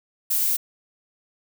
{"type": "noise", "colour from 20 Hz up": "violet", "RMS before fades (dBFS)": -22, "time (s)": [0.3, 0.57], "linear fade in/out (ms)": 10, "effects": []}